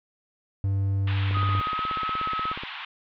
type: tone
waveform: triangle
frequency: 98 Hz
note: G2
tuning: in tune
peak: -20 dBFS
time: 0.64-1.6 s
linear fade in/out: 0 ms
type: band-pass noise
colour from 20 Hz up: white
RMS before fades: -37 dBFS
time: 1.07-2.85 s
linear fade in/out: 5 ms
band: 820 to 3500 Hz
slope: 48 dB/octave
type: click train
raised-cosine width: 2 ms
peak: -24 dBFS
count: 23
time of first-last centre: 1.31-2.635 s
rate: 16.6 Hz
type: tone with pitch glide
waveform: sine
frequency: 1252 to 1283.5 Hz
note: D#6 to E6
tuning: +10 to -47 cents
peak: -26 dBFS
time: 1.34-2.54 s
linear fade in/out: 20 ms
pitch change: +43 cents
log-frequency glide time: 1.56-1.89 s
effects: none